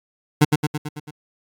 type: tone with echo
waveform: 25% pulse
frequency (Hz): 150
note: D3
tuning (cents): +37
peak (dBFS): -6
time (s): 0.41-0.45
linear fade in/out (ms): 10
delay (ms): 110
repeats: 6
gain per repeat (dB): -4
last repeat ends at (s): 1.11
effects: AAC 64 kbps